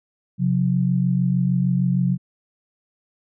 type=tone pair together; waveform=sine; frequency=133.51 / 180 Hz; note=C3 / F#3; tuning=+35 / -47 cents; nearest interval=perfect fourth; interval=518 cents; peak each=-20 / -19 dBFS; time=0.38-2.18 s; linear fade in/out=50 ms; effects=none